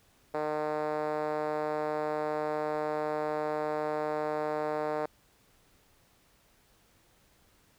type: tone with band-pass filter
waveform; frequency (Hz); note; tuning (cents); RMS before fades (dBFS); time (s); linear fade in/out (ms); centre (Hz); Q
5% pulse; 152.1; D#3; -39; -32; 0.34-5.06; 5; 540; 1.8
effects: pink hiss -65 dBFS RMS until 7.78 s